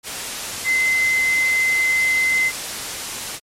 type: tone in noise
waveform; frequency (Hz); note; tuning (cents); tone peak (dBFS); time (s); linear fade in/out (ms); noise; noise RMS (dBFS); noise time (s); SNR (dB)
sine; 2058; C7; -29; -15; 0.64-2.52; 50; white; -27; 0.03-3.4; +9
effects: low-pass 10000 Hz 12 dB/octave + MP3 64 kbps